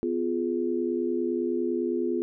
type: chord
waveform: sine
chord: F diminished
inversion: second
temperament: just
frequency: 251.4 / 349.2 / 419.1 Hz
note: Cb4 / F4 / Ab4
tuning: +31 / 0 / +16 cents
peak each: -30 / -27 / -31 dBFS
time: 0.03-2.22 s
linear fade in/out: 0 ms
effects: none